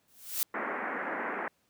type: noise with exponential growth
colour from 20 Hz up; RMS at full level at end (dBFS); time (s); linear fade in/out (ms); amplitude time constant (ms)
blue; -27; 0.08-0.43; 0; 74
type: band-pass noise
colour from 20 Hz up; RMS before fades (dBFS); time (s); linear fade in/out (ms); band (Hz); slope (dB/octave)
white; -35; 0.54-1.48; 2; 200 to 2000; 48
effects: pink hiss -72 dBFS RMS until 1.69 s + high-pass 100 Hz 12 dB/octave